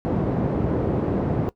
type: band-pass noise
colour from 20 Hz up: pink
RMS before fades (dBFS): -23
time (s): 0.05-1.49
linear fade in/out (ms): 0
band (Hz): 100 to 490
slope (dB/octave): 12
effects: noise-tail reverb RT60 0.1 s tail -19 dB re dry